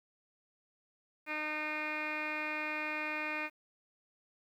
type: tone with low-pass filter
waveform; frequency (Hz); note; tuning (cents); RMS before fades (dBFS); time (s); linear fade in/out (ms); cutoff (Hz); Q
10% pulse; 305.3; D#4; -33; -37; 1.26-3.5; 50; 2500; 9.3
effects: 11-bit